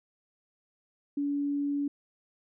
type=tone; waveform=sine; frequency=285.5 Hz; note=D4; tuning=49 cents flat; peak=-27 dBFS; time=1.17-1.88 s; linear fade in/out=5 ms; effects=none